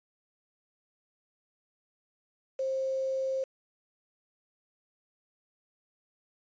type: tone with quantisation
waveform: sine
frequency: 530 Hz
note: C5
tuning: 22 cents sharp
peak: -28 dBFS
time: 2.59-3.44 s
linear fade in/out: 5 ms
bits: 8
effects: resampled to 16000 Hz